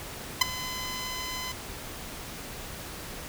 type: tone with ADSR envelope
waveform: 10% pulse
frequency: 1017 Hz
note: C6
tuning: 50 cents flat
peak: -6 dBFS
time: 0.41-1.52 s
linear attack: 7 ms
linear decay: 11 ms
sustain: -19 dB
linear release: 4 ms
effects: pink hiss -40 dBFS RMS until 3.28 s